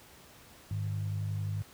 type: tone pair together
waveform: sine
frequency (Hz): 102.65 / 153.8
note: G#2 / D#3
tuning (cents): -20 / -20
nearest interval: perfect fifth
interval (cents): 700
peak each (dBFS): -31 / -39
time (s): 0.71-1.62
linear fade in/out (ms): 0
effects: pink hiss -55 dBFS RMS until 1.73 s + high-pass 60 Hz 12 dB/octave